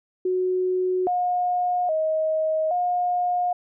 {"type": "tone with pitch steps", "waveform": "sine", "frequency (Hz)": [368.2, 718, 630, 715], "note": ["F#4", "F5", "D#5", "F5"], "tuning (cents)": [-8, 48, 21, 41], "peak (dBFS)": -20, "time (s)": [0.25, 3.53], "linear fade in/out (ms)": 5, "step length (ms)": 820, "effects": []}